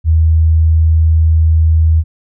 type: tone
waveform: sine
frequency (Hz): 80.1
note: E2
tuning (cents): -49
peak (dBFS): -6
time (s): 0.04-2.04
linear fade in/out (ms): 50
effects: none